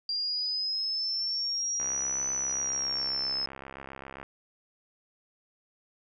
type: linear two-way sweep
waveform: sine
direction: up then down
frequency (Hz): 4752 to 6000 to 5150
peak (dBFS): -28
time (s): 0.09-3.46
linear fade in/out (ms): 2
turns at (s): 2.3
type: click train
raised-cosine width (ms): 0.5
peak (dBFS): -26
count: 165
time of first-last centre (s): 1.8-4.23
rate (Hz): 67.5
effects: none